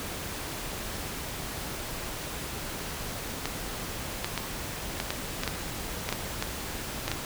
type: clicks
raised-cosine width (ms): 0.2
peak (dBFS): -11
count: 12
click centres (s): 3.456 / 4.245 / 4.377 / 5.001 / 5.105 / 5.435 / 5.477 / 6.09 / 6.126 / 6.425 / 7.08 / 7.116
effects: pink hiss -36 dBFS RMS until 7.25 s